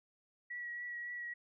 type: tone with vibrato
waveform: sine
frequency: 1927 Hz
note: B6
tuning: 43 cents flat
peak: -40 dBFS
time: 0.5-1.34 s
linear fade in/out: 10 ms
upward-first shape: triangle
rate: 3.6 Hz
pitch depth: 21 cents each way
effects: none